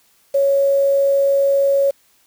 sine tone with quantisation, 554.4 Hz, C#5, in tune, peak -12 dBFS, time 0.34-1.91 s, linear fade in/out 10 ms, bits 6, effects white hiss -57 dBFS RMS until 2.26 s

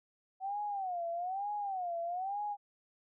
sine tone with vibrato, 750 Hz, F#5, 23 cents sharp, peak -34 dBFS, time 0.4-2.57 s, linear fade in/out 50 ms, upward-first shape sine, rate 1.1 Hz, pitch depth 180 cents each way, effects none

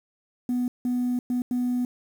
sine tone bursts at uneven times, 246.9 Hz, B3, in tune, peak -21 dBFS, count 4, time 0.49-0.68 / 0.85-1.19 / 1.3-1.42 / 1.51-1.85 s, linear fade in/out 2 ms, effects tanh soft clip ceiling -19 dBFS + 8-bit

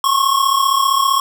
square tone pair together, 1073.4 / 1108.7 Hz, C6 / C#6, +44 / 0 cents, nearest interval minor second, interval 56 cents, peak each -16 dBFS, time 0.04-1.2 s, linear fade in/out 2 ms, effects none

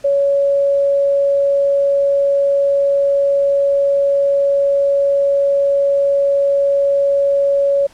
sine tone, 560 Hz, C#5, 18 cents sharp, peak -11 dBFS, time 0.04-7.87 s, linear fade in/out 10 ms, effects pink hiss -47 dBFS RMS until 7.93 s + low-pass 9000 Hz 12 dB/octave

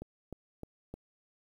click train, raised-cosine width 2 ms, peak -28 dBFS, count 4, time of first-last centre 0.02-0.94 s, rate 3.26 Hz, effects 10-bit

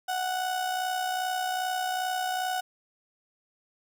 35% pulse tone with amplitude modulation, 740 Hz, F#5, in tune, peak -24 dBFS, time 0.08-2.61 s, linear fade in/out 10 ms, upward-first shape sine, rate 62.5 Hz, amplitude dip 45%, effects none

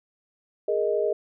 sine chord, Ab suspended second, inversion none, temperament just, 415.3 / 467.2 / 623 Hz, Ab4 / Bb4 / Eb5, 0 / +4 / +2 cents, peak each -25 / -27 / -26 dBFS, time 0.68-1.13 s, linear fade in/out 5 ms, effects none

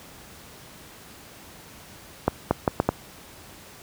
accelerating click train, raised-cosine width 1 ms, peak -4 dBFS, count 5, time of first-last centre 2.28-2.89 s, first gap 230 ms, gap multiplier 0.73, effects pink hiss -46 dBFS RMS until 3.82 s + high-pass 60 Hz 12 dB/octave

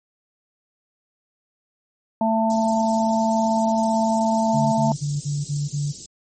harmonic tone, 222.7 Hz, A3, 21 cents sharp, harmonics 1 / 3 / 4, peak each -20 / -22 / -22 dBFS, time 2.21-4.92 s, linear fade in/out 2 ms
white band-stop noise, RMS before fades -33 dBFS, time 2.5-6.06 s, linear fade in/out 2 ms, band 350 to 4900 Hz, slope 24 dB/octave
sine tone bursts, 145 Hz, D3, 22 cents flat, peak -21 dBFS, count 6, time 4.53-5.925 s, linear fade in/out 20 ms, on 200 ms, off 39 ms
effects MP3 32 kbps

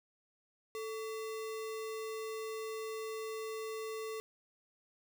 sine tone with sample-and-hold, 440 Hz, A4, in tune, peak -38 dBFS, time 0.75-4.2 s, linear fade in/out 0 ms, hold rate 1575 Hz, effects none

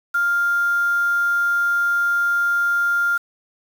sine tone with quantisation, 1400 Hz, F6, 4 cents sharp, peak -16 dBFS, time 0.14-3.18 s, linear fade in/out 10 ms, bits 6, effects none

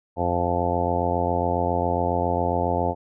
harmonic tone, 87.31 Hz, F2, in tune, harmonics 1 / 2 / 3 / 4 / 5 / 6 / 7 / 8 / 9 / 10, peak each -28 / -32 / -31 / -32 / -31 / -28 / -33 / -27 / -33 / -28 dBFS, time 0.16-2.95 s, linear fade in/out 50 ms, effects none

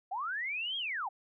sine linear two-way sweep, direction up then down, 707 to 3306 to 707 Hz, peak -33 dBFS, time 0.11-1.09 s, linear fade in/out 10 ms, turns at 0.77 s, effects none

